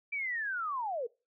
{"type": "linear sweep", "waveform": "sine", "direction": "down", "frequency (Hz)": [2349, 434.4], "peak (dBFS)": -32, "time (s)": [0.12, 1.07], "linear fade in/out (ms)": 10, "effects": ["noise-tail reverb RT60 0.3 s tail -24 dB re dry"]}